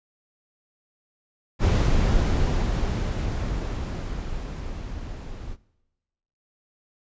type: noise with level ramp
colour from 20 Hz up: brown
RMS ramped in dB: -18 to -37 dBFS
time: 1.59-5.57 s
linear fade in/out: 50 ms
effects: noise-tail reverb RT60 1.0 s tail -21 dB re dry + resampled to 16000 Hz